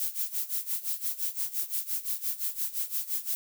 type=noise with tremolo; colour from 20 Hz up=violet; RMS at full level=-29 dBFS; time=0-3.35 s; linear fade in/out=0 ms; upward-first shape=sine; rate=5.8 Hz; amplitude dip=85%; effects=none